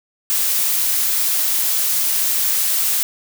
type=noise; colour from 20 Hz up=blue; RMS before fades=-18 dBFS; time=0.3-3.03 s; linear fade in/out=0 ms; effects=none